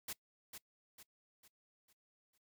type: noise with echo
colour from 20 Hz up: white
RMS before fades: -43 dBFS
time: 0.08-0.13 s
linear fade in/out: 5 ms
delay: 450 ms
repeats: 5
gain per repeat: -7 dB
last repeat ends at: 2.38 s
effects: noise-tail reverb RT60 0.1 s tail -21 dB re dry

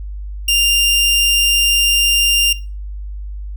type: tone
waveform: sawtooth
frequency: 2794 Hz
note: F7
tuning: in tune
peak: -8 dBFS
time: 0.48-2.53 s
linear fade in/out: 5 ms
effects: noise-tail reverb RT60 0.3 s tail -17 dB re dry + added 50 Hz sine -24 dBFS peak until 3.56 s

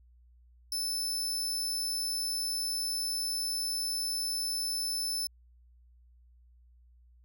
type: tone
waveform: sawtooth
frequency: 5270 Hz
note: E8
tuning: 1 cent flat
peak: -28 dBFS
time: 0.72-5.27 s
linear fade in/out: 2 ms
effects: added 60 Hz sine -57 dBFS peak until 7.24 s

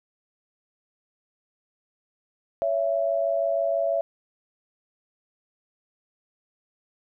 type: tone pair together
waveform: sine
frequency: 560.9 / 667 Hz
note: C#5 / E5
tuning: +20 / +20 cents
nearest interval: minor third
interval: 300 cents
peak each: -26 / -23 dBFS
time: 2.62-4.01 s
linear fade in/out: 0 ms
effects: none

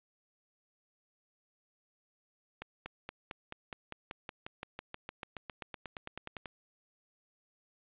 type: accelerating click train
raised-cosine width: 0.3 ms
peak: -24 dBFS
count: 26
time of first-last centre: 2.62-6.458 s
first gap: 240 ms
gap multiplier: 0.96
effects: resampled to 8000 Hz + 10-bit

